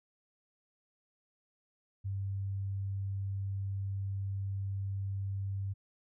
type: tone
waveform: sine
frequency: 98 Hz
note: G2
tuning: in tune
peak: -33 dBFS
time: 2.04-5.74 s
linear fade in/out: 20 ms
effects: none